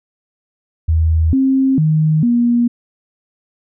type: tone with pitch steps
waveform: sine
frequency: 80.5 / 266.4 / 155.7 / 238.6 Hz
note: E2 / C4 / D#3 / A#3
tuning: -41 / +31 / +2 / +41 cents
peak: -10 dBFS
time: 0.88-2.68 s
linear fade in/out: 10 ms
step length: 450 ms
effects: none